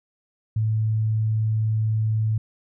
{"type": "tone", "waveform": "sine", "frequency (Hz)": 109.5, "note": "A2", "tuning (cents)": -8, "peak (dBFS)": -19, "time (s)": [0.56, 2.38], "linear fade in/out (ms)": 5, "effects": []}